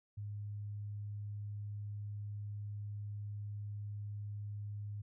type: tone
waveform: sine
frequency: 103.3 Hz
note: G#2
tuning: 9 cents flat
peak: -40 dBFS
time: 0.17-5.02 s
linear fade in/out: 10 ms
effects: none